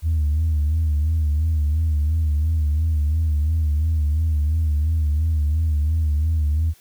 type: tone with vibrato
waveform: sine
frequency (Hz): 77.3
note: D#2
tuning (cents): -11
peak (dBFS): -15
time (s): 0.02-6.74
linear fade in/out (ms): 50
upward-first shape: sine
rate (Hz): 2.9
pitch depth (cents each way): 87
effects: tanh soft clip ceiling -14 dBFS + white hiss -54 dBFS RMS until 6.8 s